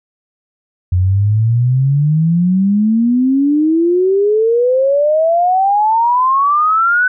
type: exponential sweep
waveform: sine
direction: up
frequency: 88.1 to 1513 Hz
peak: -9 dBFS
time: 0.92-7.08 s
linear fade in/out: 5 ms
effects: none